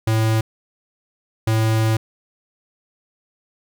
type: tone bursts at uneven times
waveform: square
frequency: 110.9 Hz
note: A2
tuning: 14 cents sharp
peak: -16 dBFS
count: 2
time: 0.07-0.41 / 1.47-1.97 s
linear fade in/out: 5 ms
effects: none